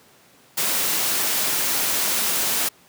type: noise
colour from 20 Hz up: white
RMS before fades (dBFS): -22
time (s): 0.57-2.69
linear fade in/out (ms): 10
effects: pink hiss -53 dBFS RMS until 2.88 s + high-pass 150 Hz 12 dB/octave